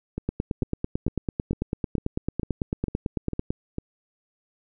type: two click trains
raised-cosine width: 3 ms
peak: -12 / -16 dBFS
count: 30 / 9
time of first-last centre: 0.29-3.505 / 0.18-3.784 s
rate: 9.02 / 2.22 Hz
effects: none